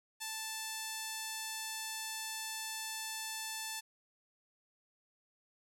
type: tone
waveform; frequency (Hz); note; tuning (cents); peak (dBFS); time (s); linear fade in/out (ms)
5% pulse; 880; A5; 0; -27; 0.2-3.81; 20
effects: none